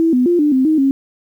sine tone with pitch steps, 328.2 / 250.4 / 348.7 / 296.7 / 260.9 / 312.7 / 271.7 Hz, E4 / B3 / F4 / D4 / C4 / D#4 / C#4, -8 / +24 / -3 / +18 / -5 / +9 / -35 cents, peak -10 dBFS, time 0-0.91 s, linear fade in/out 0 ms, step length 130 ms, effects 8-bit

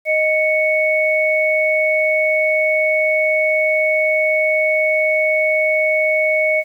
sine tone pair together, 622.3 / 2218 Hz, D#5 / C#7, 0 / 0 cents, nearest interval octave + minor seventh, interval 2200 cents, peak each -16 dBFS, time 0.05-6.64 s, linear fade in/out 50 ms, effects 8-bit

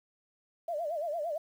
sine tone with vibrato, 636 Hz, D#5, 38 cents sharp, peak -31 dBFS, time 0.68-1.38 s, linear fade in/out 5 ms, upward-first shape sine, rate 8.8 Hz, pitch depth 160 cents each way, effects 10-bit

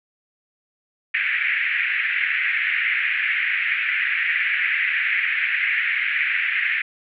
white band-pass noise, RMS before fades -22 dBFS, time 1.14-6.82 s, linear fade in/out 5 ms, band 1700 to 2400 Hz, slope 48 dB/octave, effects none

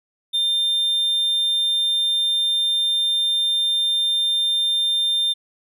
triangle tone, 3600 Hz, A7, 39 cents sharp, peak -16 dBFS, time 0.33-5.34 s, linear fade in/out 20 ms, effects none

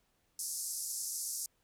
white band-pass noise, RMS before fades -39 dBFS, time 0.39-1.46 s, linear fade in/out 2 ms, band 5100 to 12000 Hz, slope 48 dB/octave, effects pink hiss -75 dBFS RMS until 1.63 s

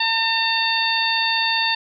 harmonic tone, 905 Hz, A5, 48 cents sharp, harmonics 1 / 2 / 3 / 4 / 5, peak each -24 / -24 / -24 / -24 / -24 dBFS, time 0-1.75 s, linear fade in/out 5 ms, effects none

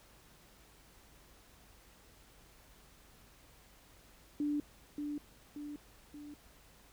sine tone with echo, 293.7 Hz, D4, in tune, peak -31 dBFS, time 4.4-4.6 s, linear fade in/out 2 ms, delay 580 ms, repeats 3, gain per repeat -5 dB, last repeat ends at 6.34 s, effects added 50 Hz sine -66 dBFS peak until 6.92 s + pink hiss -62 dBFS RMS until 6.92 s

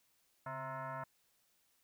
sine tone with frequency modulation, 138.59 Hz, C#3, in tune, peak -40 dBFS, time 0.46-1.04 s, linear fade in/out 5 ms, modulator 397 Hz, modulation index 3.5, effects white hiss -75 dBFS RMS until 1.83 s

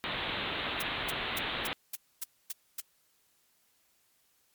white low-pass noise, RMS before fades -35 dBFS, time 0.04-1.73 s, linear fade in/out 0 ms, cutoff 3900 Hz, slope 96 dB/octave
blue noise bursts, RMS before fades -35 dBFS, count 8, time 0.8-2.804 s, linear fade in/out 5 ms, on 23 ms, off 260 ms
effects white hiss -70 dBFS RMS until 4.54 s + MP3 96 kbps

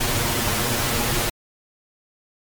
pink noise with comb filter, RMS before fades -22 dBFS, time 0-1.3 s, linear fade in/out 10 ms, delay 8.5 ms, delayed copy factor +0.75, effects MP3 96 kbps

